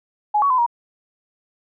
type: tone with pitch steps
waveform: sine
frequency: 839 / 1122 / 1016 / 947 Hz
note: G#5 / C#6 / B5 / A#5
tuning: +17 / +21 / +49 / +27 cents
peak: -14 dBFS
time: 0.34-0.664 s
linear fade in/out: 10 ms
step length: 81 ms
effects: none